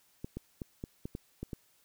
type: clicks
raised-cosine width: 3 ms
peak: -25 dBFS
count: 8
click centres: 0.245 / 0.37 / 0.618 / 0.839 / 1.055 / 1.151 / 1.43 / 1.532 s
effects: white hiss -68 dBFS RMS until 1.84 s